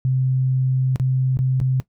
sine tone with dropouts, 130.2 Hz, C3, 8 cents flat, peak -16 dBFS, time 0.05-1.8 s, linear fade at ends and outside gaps 0 ms, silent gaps 0.959-0.998 / 1.371-1.39 / 1.601-1.613 s, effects noise-tail reverb RT60 0.1 s tail -17 dB re dry

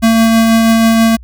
square tone with tremolo, 226.1 Hz, A3, 47 cents sharp, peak -6 dBFS, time 0.02-1.17 s, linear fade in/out 20 ms, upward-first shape triangle, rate 6.2 Hz, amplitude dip 25%, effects added 60 Hz sine -31 dBFS peak until 1.23 s

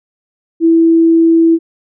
sine tone, 329.6 Hz, E4, in tune, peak -5 dBFS, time 0.6-1.59 s, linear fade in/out 50 ms, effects none

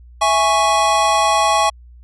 square chord, C# minor, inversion first, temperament equal, 659.3 / 830.6 / 1108.7 Hz, E5 / G#5 / C#6, 0 / 0 / 0 cents, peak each -20 / -17 / -17 dBFS, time 0.21-1.7 s, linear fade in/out 10 ms, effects added 60 Hz sine -39 dBFS peak until 2.03 s + resampled to 24000 Hz

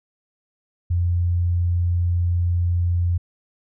sine tone, 87.31 Hz, F2, in tune, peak -17 dBFS, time 0.9-3.18 s, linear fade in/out 10 ms, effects none

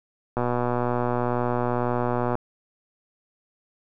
click train, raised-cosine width 1 ms, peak -11 dBFS, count 243, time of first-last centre 0.37-2.354 s, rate 122 Hz, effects none

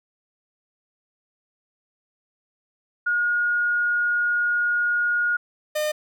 sine / 45% pulse tone pair in turn, 1436 / 607.4 Hz, F6 / D#5, +48 / -42 cents, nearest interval octave + minor third, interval 1490 cents, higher first, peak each -19 / -22 dBFS, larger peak first, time 3.06-5.37 / 5.75-5.92 s, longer first, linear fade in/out 10 ms, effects none

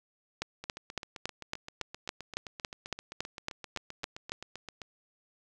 two click trains, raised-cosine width 0.2 ms, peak -24 / -15 dBFS, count 33 / 15, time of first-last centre 0.64-4.818 / 0.42-4.32 s, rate 7.66 / 3.59 Hz, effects none

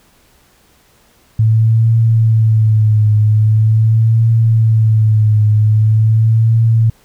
sine tone with vibrato, 110 Hz, A2, in tune, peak -7 dBFS, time 1.39-6.9 s, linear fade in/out 5 ms, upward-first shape triangle, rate 0.43 Hz, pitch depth 62 cents each way, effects pink hiss -51 dBFS RMS until 7.04 s

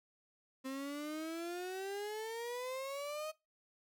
35% pulse exponential sweep, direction up, 261.6 to 630 Hz, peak -38 dBFS, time 0.64-3.32 s, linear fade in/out 20 ms, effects noise-tail reverb RT60 0.2 s tail -19 dB re dry

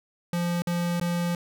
square tone with dropouts, 173.4 Hz, F3, 12 cents flat, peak -25 dBFS, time 0.33-1.35 s, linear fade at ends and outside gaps 2 ms, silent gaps 0.621-0.671 / 0.999-1.012 s, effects none

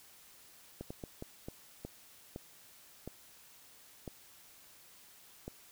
slowing click train, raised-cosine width 2 ms, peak -28 dBFS, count 10, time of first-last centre 0.81-5.479 s, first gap 95 ms, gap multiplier 1.4, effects white hiss -59 dBFS RMS until 5.71 s

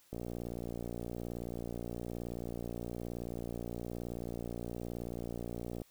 click train, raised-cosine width 2 ms, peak -27 dBFS, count 336, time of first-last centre 0.13-5.818 s, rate 58.9 Hz, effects white hiss -66 dBFS RMS until 5.9 s

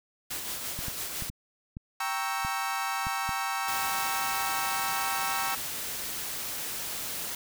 white noise with tremolo, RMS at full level -34 dBFS, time 0.3-1.3 s, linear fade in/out 10 ms, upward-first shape sine, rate 5.9 Hz, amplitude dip 35%
clicks, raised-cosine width 5 ms, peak -25 dBFS, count 8, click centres 0.79 / 0.883 / 1.223 / 1.299 / 1.769 / 2.449 / 3.069 / 3.292 s
30% pulse chord, G diminished seventh, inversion none, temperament equal, 784 / 932.3 / 1108.7 / 1318.5 Hz, G5 / Bb5 / Db6 / Fb6, 0 / 0 / 0 / 0 cents, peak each -31 / -33 / -33 / -32 dBFS, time 2-5.55 s, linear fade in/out 5 ms
white noise, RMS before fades -35 dBFS, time 3.68-7.35 s, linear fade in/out 2 ms
effects none

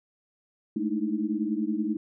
sine tone cluster, 211.8 / 222.3 / 302.6 / 320.8 Hz, G#3 / A3 / D#4 / E4, +34 / +18 / -48 / -47 cents, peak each -31 dBFS, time 0.76-1.97 s, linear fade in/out 5 ms, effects none

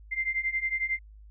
sine beating tone pair, 2083 / 2094 Hz, C7 / C7, -8 / +1 cents, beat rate 11 Hz, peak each -31 / -29 dBFS, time 0.11-0.99 s, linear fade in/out 20 ms, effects added 52 Hz sine -47 dBFS peak until 1.3 s

